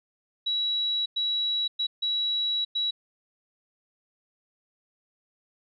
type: tone bursts at uneven times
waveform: sine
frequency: 3900 Hz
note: B7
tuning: 23 cents flat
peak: -24 dBFS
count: 5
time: 0.46-1.06 / 1.16-1.68 / 1.79-1.87 / 2.02-2.65 / 2.75-2.91 s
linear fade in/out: 10 ms
effects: none